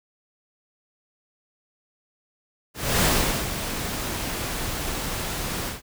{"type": "noise with ADSR envelope", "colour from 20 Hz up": "pink", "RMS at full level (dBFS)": -19, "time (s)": [2.74, 5.82], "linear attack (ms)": 280, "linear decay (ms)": 430, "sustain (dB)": -10, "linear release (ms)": 150, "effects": []}